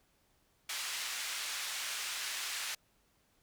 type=band-pass noise; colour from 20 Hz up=pink; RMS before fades=-39 dBFS; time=0.69-2.75 s; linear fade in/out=5 ms; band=1800 to 9500 Hz; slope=12 dB/octave; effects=pink hiss -72 dBFS RMS until 3.42 s